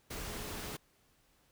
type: tone in noise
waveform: sine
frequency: 420.1 Hz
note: G#4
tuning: 20 cents sharp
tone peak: -52 dBFS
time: 0.1-0.77 s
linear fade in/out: 10 ms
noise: pink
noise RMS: -42 dBFS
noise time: 0.1-0.77 s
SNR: -13 dB
effects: pink hiss -70 dBFS RMS until 1.51 s